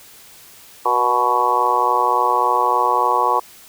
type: harmonic tone with a mistuned harmonic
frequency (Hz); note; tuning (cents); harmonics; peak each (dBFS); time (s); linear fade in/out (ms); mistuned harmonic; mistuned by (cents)
123.47; B2; 0; 3 / 4 / 5 / 6 / 7 / 8 / 9; -27 / -24 / -29 / -24 / -20 / -19 / -19; 0.85-3.4; 10; 4; -34
effects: white hiss -44 dBFS RMS until 3.68 s